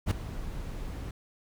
brown noise with ADSR envelope, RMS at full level -21 dBFS, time 0.06-1.11 s, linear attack 50 ms, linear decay 7 ms, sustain -16 dB, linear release 4 ms, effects none

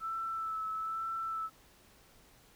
sine tone with vibrato, 1318.5 Hz, E6, in tune, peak -34 dBFS, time 0-1.5 s, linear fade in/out 50 ms, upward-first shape sine, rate 1.1 Hz, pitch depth 23 cents each way, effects pink hiss -62 dBFS RMS until 2.55 s

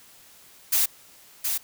blue noise with echo, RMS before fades -21 dBFS, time 0.72-0.86 s, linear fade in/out 10 ms, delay 720 ms, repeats 1, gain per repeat -5 dB, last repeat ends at 1.58 s, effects white hiss -52 dBFS RMS until 1.63 s

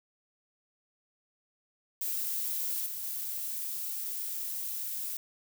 violet noise with level steps, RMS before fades -33 / -38 / -36 dBFS, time 2.01-5.17 s, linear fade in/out 2 ms, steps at 2.86 / 3.03 s, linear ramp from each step 5 ms, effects none

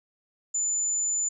sine tone, 7030 Hz, A8, 2 cents flat, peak -24 dBFS, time 0.54-1.29 s, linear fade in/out 10 ms, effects none

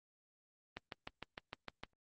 click train, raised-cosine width 0.3 ms, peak -26 dBFS, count 8, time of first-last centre 0.77-1.835 s, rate 6.57 Hz, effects Opus 24 kbps

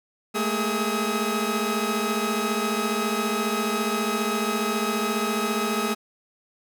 sawtooth tone cluster, 213.4 / 228.1 / 409.1 / 1275 Hz, G#3 / A#3 / G#4 / D#6, +47 / -37 / -26 / +42 cents, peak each -25 dBFS, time 0.34-5.95 s, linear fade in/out 20 ms, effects none

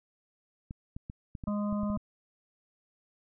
clicks, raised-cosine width 5 ms, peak -27 dBFS, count 10, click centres 0.709 / 0.965 / 1.099 / 1.352 / 1.438 / 1.482 / 1.727 / 1.833 / 1.901 / 1.973 s
harmonic tone, 206.5 Hz, G#3, 10 cents flat, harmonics 1 / 3 / 5 / 6, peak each -29 / -39 / -43 / -45 dBFS, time 1.47-1.97 s, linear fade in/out 5 ms
effects none

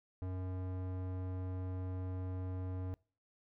square tone with low-pass filter, 92.5 Hz, F#2, in tune, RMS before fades -40 dBFS, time 0.22-2.94 s, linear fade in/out 0 ms, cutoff 890 Hz, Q 0.59, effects noise-tail reverb RT60 0.4 s tail -24 dB re dry

